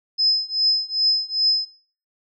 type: tone with tremolo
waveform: sine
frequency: 5100 Hz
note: D#8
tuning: 42 cents sharp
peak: -13 dBFS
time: 0.18-1.66 s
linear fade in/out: 20 ms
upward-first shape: triangle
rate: 2.5 Hz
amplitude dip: 95%
effects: noise-tail reverb RT60 0.5 s tail -23 dB re dry